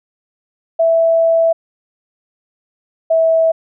sine tone pair in turn, 659.3 / 651.4 Hz, E5 / E5, 0 / -21 cents, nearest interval unison, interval 21 cents, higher first, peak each -9 dBFS, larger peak neither, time 0.79-1.53 / 3.1-3.52 s, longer first, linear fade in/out 10 ms, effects none

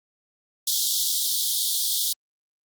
pink high-pass noise, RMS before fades -24 dBFS, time 0.67-2.13 s, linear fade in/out 5 ms, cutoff 3300 Hz, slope 96 dB/octave, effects Opus 48 kbps

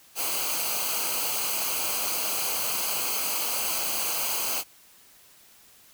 white noise with comb filter, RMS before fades -28 dBFS, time 0.15-4.64 s, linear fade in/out 50 ms, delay 0.55 ms, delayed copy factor -0.7, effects white hiss -55 dBFS RMS until 5.93 s

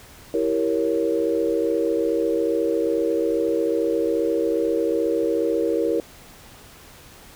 sine chord, E diminished seventh, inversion none, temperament equal, 329.6 / 392 / 466.2 / 554.4 Hz, E4 / G4 / Bb4 / Db5, 0 / 0 / 0 / 0 cents, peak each -24 / -27 / -22 / -27 dBFS, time 0.34-6 s, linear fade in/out 2 ms, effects pink hiss -46 dBFS RMS until 7.35 s

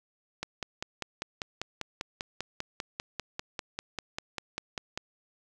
click train, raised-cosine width 0.2 ms, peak -16 dBFS, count 24, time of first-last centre 0.43-4.975 s, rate 5.06 Hz, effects none

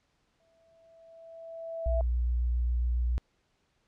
sine tone with exponential growth, 659.3 Hz, E5, in tune, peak -28 dBFS, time 0.4-2.01 s, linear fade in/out 1 ms, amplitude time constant 350 ms
sine tone with vibrato, 60.1 Hz, B1, 46 cents flat, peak -25 dBFS, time 1.86-3.18 s, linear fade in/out 0 ms, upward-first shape square, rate 7.3 Hz, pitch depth 11 cents each way
effects pink hiss -73 dBFS RMS until 3.87 s + low-pass 6000 Hz 12 dB/octave

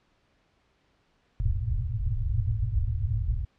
white low-pass noise, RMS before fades -27 dBFS, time 1.4-3.45 s, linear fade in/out 0 ms, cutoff 120 Hz, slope 96 dB/octave, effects pink hiss -68 dBFS RMS until 3.58 s + low-pass 4000 Hz 12 dB/octave

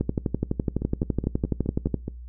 two click trains, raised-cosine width 3 ms, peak -10 / -16 dBFS, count 24 / 7, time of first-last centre 0.01-1.943 / 0.82-2.081 s, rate 11.9 / 4.76 Hz, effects noise-tail reverb RT60 0.3 s tail -23 dB re dry + added 60 Hz sine -37 dBFS peak until 2.28 s

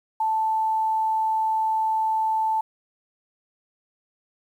sine tone, 880 Hz, A5, in tune, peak -20 dBFS, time 0.2-2.61 s, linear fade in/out 5 ms, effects 9-bit

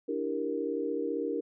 sine chord, E half-diminished seventh, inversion third, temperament equal, 293.7 / 329.6 / 392 / 466.2 Hz, D4 / E4 / G4 / Bb4, 0 / 0 / 0 / 0 cents, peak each -35 / -37 / -36 / -33 dBFS, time 0.08-1.41 s, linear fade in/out 10 ms, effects none

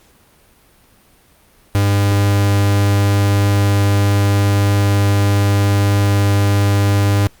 45% pulse tone, 100.8 Hz, G2, 49 cents sharp, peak -11 dBFS, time 1.75-7.27 s, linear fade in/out 0 ms, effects pink hiss -51 dBFS RMS until 7.4 s + Opus 48 kbps

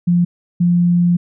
sine tone pair in turn, 174.61 / 174.61 Hz, F3 / F3, 0 / 0 cents, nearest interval unison, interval 0 cents, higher neither, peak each -10 dBFS, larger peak neither, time 0.07-0.25 / 0.6-1.17 s, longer second, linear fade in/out 10 ms, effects none

